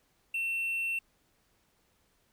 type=tone; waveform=triangle; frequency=2700 Hz; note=E7; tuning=41 cents sharp; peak=-28 dBFS; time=0.34-0.99 s; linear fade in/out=5 ms; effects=pink hiss -71 dBFS RMS until 2.32 s